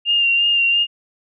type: tone with vibrato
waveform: sine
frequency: 2794 Hz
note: F7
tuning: in tune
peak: -13 dBFS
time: 0.05-0.87 s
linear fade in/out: 50 ms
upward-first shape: sine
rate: 2.9 Hz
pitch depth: 25 cents each way
effects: none